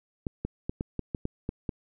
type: clicks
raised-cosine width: 3 ms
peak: -17 dBFS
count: 9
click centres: 0.268 / 0.45 / 0.695 / 0.809 / 0.993 / 1.148 / 1.254 / 1.491 / 1.692 s
effects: none

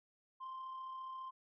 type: tone with amplitude modulation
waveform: sine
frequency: 1046.5 Hz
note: C6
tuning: in tune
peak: -40 dBFS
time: 0.4-1.31 s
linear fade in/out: 20 ms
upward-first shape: sine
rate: 34.6 Hz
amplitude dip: 35%
effects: tanh soft clip ceiling -42 dBFS

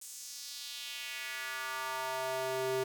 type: tone with high-pass filter sweep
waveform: square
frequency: 130.81 Hz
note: C3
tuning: in tune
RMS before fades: -38 dBFS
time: 0.01-2.84 s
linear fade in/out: 10 ms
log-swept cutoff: 8000 to 360 Hz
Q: 2
effects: 9-bit

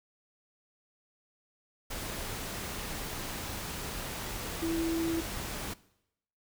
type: tone in noise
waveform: sine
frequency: 329.6 Hz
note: E4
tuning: in tune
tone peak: -29 dBFS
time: 4.62-5.21 s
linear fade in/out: 10 ms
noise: pink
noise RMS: -38 dBFS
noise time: 1.9-5.74 s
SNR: +6 dB
effects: noise-tail reverb RT60 0.8 s tail -20 dB re dry

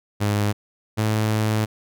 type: tone pair in turn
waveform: sawtooth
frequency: 103.5 / 108.34 Hz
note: G#2 / A2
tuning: -5 / -26 cents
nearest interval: minor second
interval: 79 cents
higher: second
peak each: -15 dBFS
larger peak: neither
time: 0.2-0.53 / 0.97-1.66 s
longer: second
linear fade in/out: 20 ms
effects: none

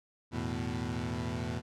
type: chord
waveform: 20% pulse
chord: E suspended fourth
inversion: none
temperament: equal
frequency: 82.41 / 110 / 123.47 Hz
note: E2 / A2 / B2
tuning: 0 / 0 / 0 cents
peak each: -33 dBFS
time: 0.31-1.62 s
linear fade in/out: 50 ms
effects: low-pass 7000 Hz 12 dB/octave

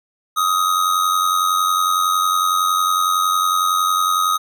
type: tone with amplitude modulation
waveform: square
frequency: 1256 Hz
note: D#6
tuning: 16 cents sharp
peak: -13 dBFS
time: 0.36-4.38 s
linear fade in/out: 20 ms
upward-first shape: sine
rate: 90.9 Hz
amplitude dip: 60%
effects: none

